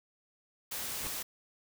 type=noise; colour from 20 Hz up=white; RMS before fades=-38 dBFS; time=0.71-1.23 s; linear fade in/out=10 ms
type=noise with exponential growth; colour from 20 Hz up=pink; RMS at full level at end=-37 dBFS; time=0.92-1.07 s; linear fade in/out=0 ms; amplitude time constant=32 ms
effects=none